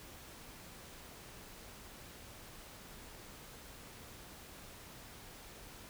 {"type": "silence", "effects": ["pink hiss -53 dBFS RMS until 5.89 s"]}